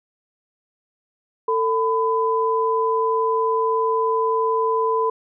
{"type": "tone pair together", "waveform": "sine", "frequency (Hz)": [447.3, 1004.2], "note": ["A4", "B5"], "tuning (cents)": [28, 29], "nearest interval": "octave + major second", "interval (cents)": 1401, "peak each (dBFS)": -20, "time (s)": [1.48, 5.1], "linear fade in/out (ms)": 5, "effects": []}